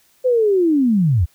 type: linear sweep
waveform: sine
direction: down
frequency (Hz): 519 to 72.1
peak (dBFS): -12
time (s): 0.24-1.26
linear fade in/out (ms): 20
effects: white hiss -57 dBFS RMS until 1.34 s